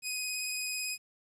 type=tone with vibrato; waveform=15% pulse; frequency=2505 Hz; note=D#7; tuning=11 cents sharp; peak=-26 dBFS; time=0.02-0.98 s; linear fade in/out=50 ms; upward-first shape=sine; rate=18 Hz; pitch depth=16 cents each way; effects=resampled to 32000 Hz + 11-bit